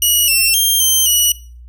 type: tone with pitch steps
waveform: 10% pulse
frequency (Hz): 2911 / 2702 / 3191 / 3125 / 2929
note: F#7 / E7 / G7 / G7 / F#7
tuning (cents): -29 / +42 / +30 / -6 / -18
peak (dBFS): -3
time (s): 0.02-1.32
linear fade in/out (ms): 2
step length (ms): 260
effects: noise-tail reverb RT60 0.4 s tail -20 dB re dry + added 60 Hz sine -34 dBFS peak until 1.68 s